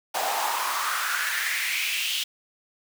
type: noise with high-pass filter sweep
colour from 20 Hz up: pink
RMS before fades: -27 dBFS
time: 0.14-2.24 s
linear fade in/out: 10 ms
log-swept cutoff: 700 to 3200 Hz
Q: 4.3
effects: none